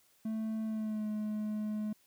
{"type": "tone with pitch glide", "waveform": "triangle", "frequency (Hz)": [220, 212.8], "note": ["A3", "G#3"], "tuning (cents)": [0, 42], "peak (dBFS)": -31, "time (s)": [0.25, 1.93], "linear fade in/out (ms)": 5, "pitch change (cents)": -58, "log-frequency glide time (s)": [0.65, 1.07], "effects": ["white hiss -68 dBFS RMS until 2.06 s"]}